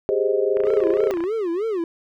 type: chord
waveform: sine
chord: Ab major seventh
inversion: third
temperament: equal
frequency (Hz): 392 / 415.3 / 523.3 / 622.3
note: G4 / Ab4 / C5 / Eb5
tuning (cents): 0 / 0 / 0 / 0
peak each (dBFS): -22 / -21 / -24 / -27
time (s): 0.09-1.11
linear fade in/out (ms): 0
type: click train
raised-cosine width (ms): 0.5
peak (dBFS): -19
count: 21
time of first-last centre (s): 0.57-1.239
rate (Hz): 29.9
type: tone with vibrato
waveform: triangle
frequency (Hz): 389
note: G4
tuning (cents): -13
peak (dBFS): -19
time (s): 0.65-1.84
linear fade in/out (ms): 2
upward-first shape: sine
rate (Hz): 3.2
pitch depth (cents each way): 270
effects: none